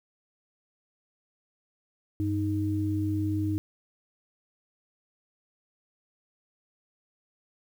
sine tone pair together, 97.99 / 311.1 Hz, G2 / D#4, 0 / 0 cents, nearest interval octave + minor sixth, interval 2000 cents, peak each -28 dBFS, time 2.2-3.58 s, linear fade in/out 0 ms, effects 9-bit

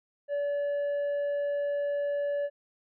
sine tone with tanh clipping, 574 Hz, D5, 40 cents flat, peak -28 dBFS, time 0.28-2.5 s, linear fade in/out 50 ms, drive 4 dB, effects none

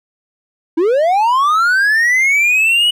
triangle linear sweep, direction up, 306.8 to 2960 Hz, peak -8 dBFS, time 0.77-2.91 s, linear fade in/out 10 ms, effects none

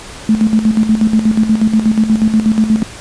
sine tone with tremolo, 218.3 Hz, A3, 13 cents flat, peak -6 dBFS, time 0.29-2.83 s, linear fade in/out 2 ms, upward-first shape square, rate 8.3 Hz, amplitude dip 65%, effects pink hiss -31 dBFS RMS until 3 s + resampled to 22050 Hz

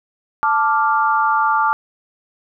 sine chord, D minor, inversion second, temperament equal, 880 / 1174.7 / 1396.9 Hz, A5 / D6 / F6, 0 / 0 / 0 cents, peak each -17 / -17 / -20 dBFS, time 0.43-1.73 s, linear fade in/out 0 ms, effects none

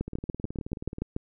two click trains, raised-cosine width 3 ms, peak -23 / -16 dBFS, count 18 / 9, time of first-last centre 0.08-0.984 / 0.01-1.164 s, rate 18.8 / 6.93 Hz, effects none

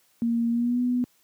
sine tone with pitch glide, 233.1 to 247 Hz, A#3 to B3, 0 to 0 cents, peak -21 dBFS, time 0.22-1.04 s, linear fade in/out 0 ms, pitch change +100 cents, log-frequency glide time 0.5-0.81 s, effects white hiss -64 dBFS RMS until 1.23 s + high-pass 100 Hz 12 dB/octave

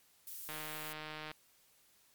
violet noise, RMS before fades -46 dBFS, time 0.27-0.93 s, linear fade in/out 2 ms
click train, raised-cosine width 0.3 ms, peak -28 dBFS, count 128, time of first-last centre 0.49-1.315 s, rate 154 Hz
effects white hiss -68 dBFS RMS until 2.14 s + MP3 96 kbps

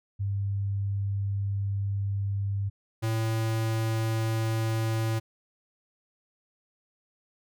sine / square tone pair in turn, 99.5 / 111.98 Hz, G2 / A2, +26 / +31 cents, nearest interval major second, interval 205 cents, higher second, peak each -26 / -26 dBFS, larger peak neither, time 0.19-2.7 / 3.02-5.2 s, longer first, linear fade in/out 20 ms, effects none

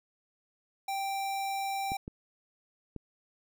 square tone, 784 Hz, G5, in tune, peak -32 dBFS, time 0.88-1.97 s, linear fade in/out 5 ms
clicks, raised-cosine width 3 ms, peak -26 dBFS, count 3, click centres 1.919 / 2.079 / 2.963 s
effects none

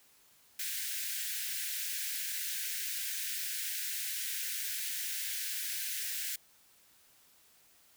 white high-pass noise, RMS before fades -37 dBFS, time 0.59-6.36 s, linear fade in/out 5 ms, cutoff 1500 Hz, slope 96 dB/octave, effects white hiss -64 dBFS RMS until 7.96 s

